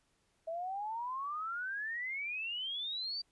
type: exponential sweep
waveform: sine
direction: up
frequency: 642 to 4699 Hz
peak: -36 dBFS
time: 0.47-3.22 s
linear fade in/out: 10 ms
effects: pink hiss -75 dBFS RMS until 3.31 s + resampled to 24000 Hz